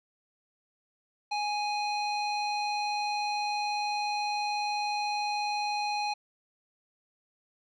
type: tone with low-pass filter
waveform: square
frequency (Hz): 830.6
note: G#5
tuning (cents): 0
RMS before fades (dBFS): -31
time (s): 1.31-6.14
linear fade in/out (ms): 10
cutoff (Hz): 4200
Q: 2.1
effects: none